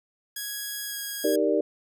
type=tone with pitch glide; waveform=5% pulse; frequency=1661.2 to 1645.9 Hz; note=G#6 to G#6; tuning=0 to -16 cents; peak=-21 dBFS; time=0.36-1.36 s; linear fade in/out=5 ms; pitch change=-16 cents; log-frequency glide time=0.85-0.97 s
type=chord; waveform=sine; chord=Eb major seventh; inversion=none; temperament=equal; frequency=311.1 / 392 / 466.2 / 587.3 Hz; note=Eb4 / G4 / Bb4 / D5; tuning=0 / 0 / 0 / 0 cents; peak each=-26 dBFS; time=1.24-1.61 s; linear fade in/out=5 ms
effects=none